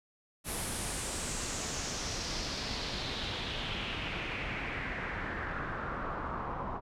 pink noise with low-pass filter sweep, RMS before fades -37 dBFS, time 0.44-6.81 s, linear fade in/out 50 ms, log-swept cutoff 11000 to 980 Hz, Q 3.1, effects none

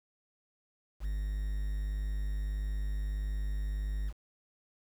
triangle tone with quantisation, 50.8 Hz, G#1, 38 cents flat, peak -29 dBFS, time 1-4.13 s, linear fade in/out 50 ms, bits 9, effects none

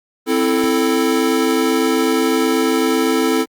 square chord, A minor, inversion first, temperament equal, 261.6 / 329.6 / 440 Hz, C4 / E4 / A4, 0 / 0 / 0 cents, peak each -19 dBFS, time 0.26-3.46 s, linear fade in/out 50 ms, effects Opus 32 kbps

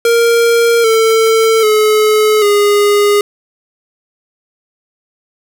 square tone with pitch steps, 466.2 / 447 / 428.5 / 410.8 Hz, A#4 / A4 / A4 / G#4, 0 / +27 / -46 / -19 cents, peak -8 dBFS, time 0.05-3.21 s, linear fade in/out 2 ms, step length 790 ms, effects none

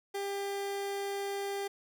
30% pulse tone, 398.5 Hz, G4, 28 cents sharp, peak -31 dBFS, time 0.14-1.68 s, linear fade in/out 10 ms, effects none

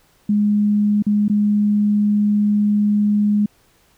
sine tone with dropouts, 207.6 Hz, G#3, in tune, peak -13 dBFS, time 0.29-3.46 s, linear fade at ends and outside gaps 5 ms, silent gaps 1.024-1.065 / 1.282-1.297 s, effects pink hiss -57 dBFS RMS until 3.97 s

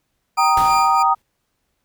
20% pulse tone with tremolo, 2394 Hz, D7, 33 cents sharp, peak -18 dBFS, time 0.37-1.03 s, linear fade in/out 10 ms, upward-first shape sine, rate 3.2 Hz, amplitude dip 80%
sine chord, Eb major, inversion first, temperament just, 777.8 / 933.4 / 1244.5 Hz, G5 / Bb5 / Eb6, -14 / +2 / 0 cents, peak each -18 / -17 / -16 dBFS, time 0.37-1.15 s, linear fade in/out 20 ms
pink noise with exponential decay, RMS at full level -26 dBFS, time 0.57-1.22 s, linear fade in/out 2 ms, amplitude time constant 140 ms
effects pink hiss -71 dBFS RMS until 1.84 s

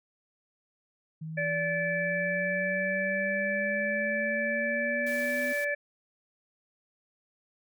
sine exponential sweep, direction up, 157.5 to 252.2 Hz, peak -35 dBFS, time 1.21-5.53 s, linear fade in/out 10 ms
harmonic tone, 579 Hz, D5, 25 cents flat, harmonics 1 / 3 / 4, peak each -31 / -30 / -35 dBFS, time 1.37-5.75 s, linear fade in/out 10 ms
white high-pass noise, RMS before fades -45 dBFS, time 5.06-5.65 s, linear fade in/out 10 ms, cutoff 240 Hz, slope 48 dB/octave
effects none

